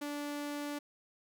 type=tone; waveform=sawtooth; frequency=291 Hz; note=D4; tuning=16 cents flat; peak=-33 dBFS; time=0.01-0.79 s; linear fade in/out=10 ms; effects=none